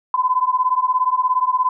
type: beating tone pair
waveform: sine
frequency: 1006 / 1023 Hz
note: B5 / C6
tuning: +32 / -39 cents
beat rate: 17 Hz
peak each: -18 dBFS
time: 0.14-1.69 s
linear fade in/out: 2 ms
effects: none